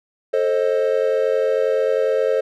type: chord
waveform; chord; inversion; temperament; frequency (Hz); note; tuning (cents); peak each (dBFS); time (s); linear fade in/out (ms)
triangle; A diminished; none; equal with one note detuned; 440 / 529.6 / 622.3; A4 / C5 / Eb5; 0 / +21 / 0; -18 / -17 / -22; 0.33-2.41; 10
effects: none